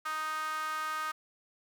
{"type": "tone with high-pass filter", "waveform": "sawtooth", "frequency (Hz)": 311.1, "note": "D#4", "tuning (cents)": 0, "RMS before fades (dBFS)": -35, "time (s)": [0.05, 1.12], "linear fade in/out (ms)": 10, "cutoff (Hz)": 1300, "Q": 6.2, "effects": []}